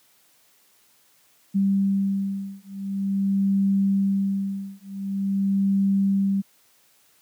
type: beating tone pair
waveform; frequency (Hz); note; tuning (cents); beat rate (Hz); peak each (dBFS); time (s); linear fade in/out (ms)
sine; 196 / 196.46; G3 / G3; 0 / +4; 0.46; -23; 1.54-6.42; 20
effects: white hiss -60 dBFS RMS until 7.21 s + high-pass 100 Hz 12 dB/octave